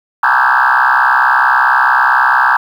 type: tone with frequency modulation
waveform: sine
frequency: 1244.5 Hz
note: D#6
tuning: in tune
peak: -6 dBFS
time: 0.23-2.57 s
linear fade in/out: 5 ms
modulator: 64.5 Hz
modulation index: 6.3
effects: tanh soft clip ceiling -3 dBFS + 7-bit